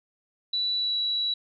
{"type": "tone with pitch glide", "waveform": "sine", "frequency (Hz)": [3950, 3918], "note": ["B7", "B7"], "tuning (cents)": [0, -15], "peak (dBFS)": -24, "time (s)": [0.53, 1.34], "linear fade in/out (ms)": 5, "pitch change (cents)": -15, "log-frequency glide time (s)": [0.77, 0.96], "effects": []}